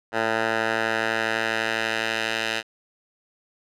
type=tone with band-pass filter sweep; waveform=10% pulse; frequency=112.1 Hz; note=A2; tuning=33 cents sharp; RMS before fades=-25 dBFS; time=0.12-2.63 s; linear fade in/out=50 ms; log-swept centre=1200 to 2700 Hz; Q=1.2; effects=none

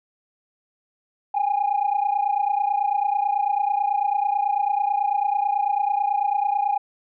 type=tone pair together; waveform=sine; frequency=800 / 829.1 Hz; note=G5 / G#5; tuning=+35 / -3 cents; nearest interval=minor second; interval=62 cents; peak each=-21 dBFS; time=1.34-6.78 s; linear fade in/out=10 ms; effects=tanh soft clip ceiling -14 dBFS

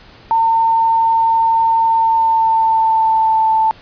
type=tone with pitch glide; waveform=sine; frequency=906 to 883.3 Hz; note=A#5 to A5; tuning=-50 to +6 cents; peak=-10 dBFS; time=0.31-3.71 s; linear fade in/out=0 ms; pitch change=-44 cents; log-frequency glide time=1.82-3.47 s; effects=pink hiss -42 dBFS RMS until 3.81 s + resampled to 11025 Hz

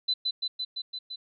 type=tone with echo; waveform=sine; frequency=4016 Hz; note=B7; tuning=28 cents sharp; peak=-23 dBFS; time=0.08-0.14 s; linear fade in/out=10 ms; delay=170 ms; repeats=6; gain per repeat=-2 dB; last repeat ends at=1.16 s; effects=none

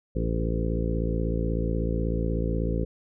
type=harmonic tone with a mistuned harmonic; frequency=56.3 Hz; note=A1; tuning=40 cents sharp; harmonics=1 / 2 / 3 / 4 / 5 / 6 / 7 / 8 / 9; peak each=-27 / -32 / -31 / -36 / -35 / -37 / -37 / -37 / -36 dBFS; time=0.15-2.85 s; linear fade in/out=10 ms; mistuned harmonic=8; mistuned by=-22 cents; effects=none

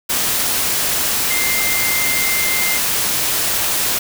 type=tone in noise; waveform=sine; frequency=2093 Hz; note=C7; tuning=in tune; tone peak=-20 dBFS; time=1.3-2.78 s; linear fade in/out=10 ms; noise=white; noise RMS=-18 dBFS; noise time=0.09-3.99 s; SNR=-5 dB; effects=none

